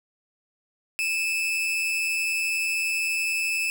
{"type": "tone pair together", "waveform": "40% pulse", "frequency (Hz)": [2453, 2624], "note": ["D#7", "E7"], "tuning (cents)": [-25, -9], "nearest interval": "minor second", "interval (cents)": 116, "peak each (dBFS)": [-32, -23], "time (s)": [0.99, 3.7], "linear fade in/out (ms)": 0, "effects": []}